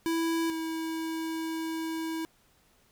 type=tone pair in turn; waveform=square; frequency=329.6 / 323.8 Hz; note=E4 / E4; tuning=0 / -31 cents; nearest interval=unison; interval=31 cents; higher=first; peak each=-27 / -32 dBFS; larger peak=first; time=0.06-0.5 / 0.5-2.25 s; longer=second; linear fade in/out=0 ms; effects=pink hiss -65 dBFS RMS until 2.91 s